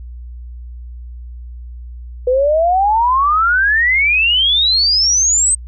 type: exponential sweep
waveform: sine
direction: up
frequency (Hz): 490 to 8372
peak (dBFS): -10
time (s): 2.27-5.55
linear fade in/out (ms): 5
effects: added 60 Hz sine -28 dBFS peak until 5.67 s